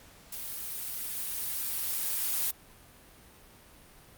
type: noise with level ramp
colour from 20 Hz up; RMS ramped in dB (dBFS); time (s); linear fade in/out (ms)
blue; -39 to -29; 0.32-2.51; 5
effects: pink hiss -55 dBFS RMS until 4.17 s + Opus 48 kbps